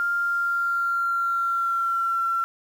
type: tone with pitch glide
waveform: sine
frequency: 1396.9 to 1357.1 Hz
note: F6 to E6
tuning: 0 to +50 cents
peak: -21 dBFS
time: 0-2.44 s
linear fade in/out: 0 ms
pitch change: -50 cents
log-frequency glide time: 0.14-2.18 s
effects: 8-bit